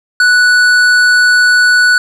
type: tone with hard clipping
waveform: sine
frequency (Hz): 1479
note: F#6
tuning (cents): -1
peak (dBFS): -7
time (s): 0.2-1.98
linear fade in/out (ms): 2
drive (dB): 10
effects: none